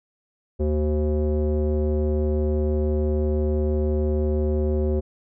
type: tone with low-pass filter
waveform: square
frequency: 75.5 Hz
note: D2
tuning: 48 cents sharp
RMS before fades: -22 dBFS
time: 0.59-5.01 s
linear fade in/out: 20 ms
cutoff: 450 Hz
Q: 6.6
effects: none